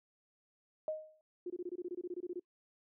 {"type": "tone with exponential decay", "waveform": "sine", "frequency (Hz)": 622.3, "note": "D#5", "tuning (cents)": 0, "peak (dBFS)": -31, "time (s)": [0.88, 1.21], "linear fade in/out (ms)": 1, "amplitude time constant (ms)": 71}
{"type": "tone bursts", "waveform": "sine", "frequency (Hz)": 355.9, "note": "F4", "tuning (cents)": 33, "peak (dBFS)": -37, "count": 15, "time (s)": [1.46, 2.397], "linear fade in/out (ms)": 5, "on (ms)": 41, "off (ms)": 23}
{"effects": ["noise-tail reverb RT60 0.1 s tail -25 dB re dry"]}